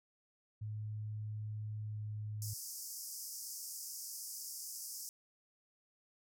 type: tone with pitch glide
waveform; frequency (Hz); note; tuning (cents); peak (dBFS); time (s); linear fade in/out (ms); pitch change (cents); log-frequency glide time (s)
sine; 106.9 to 106.22; A2 to G#2; -49 to +39; -39; 0.61-2.54; 10; -12; 1.85-1.98
type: band-pass noise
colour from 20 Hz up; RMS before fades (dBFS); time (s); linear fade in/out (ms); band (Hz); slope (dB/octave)
pink; -46; 2.42-5.09; 0; 4900 to 16000; 96
effects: none